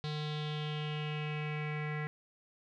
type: tone with low-pass filter sweep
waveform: square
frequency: 151.1 Hz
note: D3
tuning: 50 cents sharp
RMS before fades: -37 dBFS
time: 0.04-2.07 s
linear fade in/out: 0 ms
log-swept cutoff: 4000 to 2000 Hz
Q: 4.9
effects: none